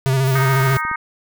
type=tone with vibrato; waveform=square; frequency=133 Hz; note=C3; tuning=29 cents sharp; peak=-15 dBFS; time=0.06-0.77 s; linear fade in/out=0 ms; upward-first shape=square; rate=14 Hz; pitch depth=33 cents each way
type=noise; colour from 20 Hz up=violet; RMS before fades=-33 dBFS; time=0.23-0.82 s; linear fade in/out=50 ms
type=harmonic tone; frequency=311.1 Hz; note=D#4; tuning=in tune; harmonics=3 / 4 / 5 / 6 / 7; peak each=-28 / -23 / -26 / -29 / -29 dBFS; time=0.35-0.96 s; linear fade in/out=5 ms
type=clicks; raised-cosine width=3 ms; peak=-22 dBFS; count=5; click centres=0.608 / 0.674 / 0.728 / 0.851 / 0.914 s
effects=none